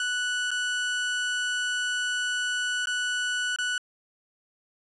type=tone with dropouts; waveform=30% pulse; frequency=1480 Hz; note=F#6; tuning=in tune; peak=-23 dBFS; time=0-3.78 s; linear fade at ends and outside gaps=2 ms; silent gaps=0.507-0.514 / 2.857-2.871 / 3.561-3.586 s; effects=resampled to 24000 Hz